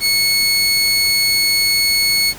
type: tone pair together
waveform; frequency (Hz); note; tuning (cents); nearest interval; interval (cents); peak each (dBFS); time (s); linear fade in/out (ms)
25% pulse; 2200 / 4400; C#7 / C#8; -14 / -14; octave; 1200; -13; 0-2.34; 50
effects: pink hiss -35 dBFS RMS until 2.38 s